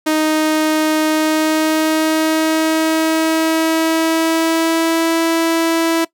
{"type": "tone with pitch glide", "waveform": "sawtooth", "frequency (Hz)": [311.1, 329.4], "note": ["D#4", "E4"], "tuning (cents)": [0, -1], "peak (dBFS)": -9, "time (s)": [0.06, 6.05], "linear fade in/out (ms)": 10, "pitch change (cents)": 99, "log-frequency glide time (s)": [1.06, 5.2], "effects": ["noise-tail reverb RT60 0.1 s tail -20 dB re dry"]}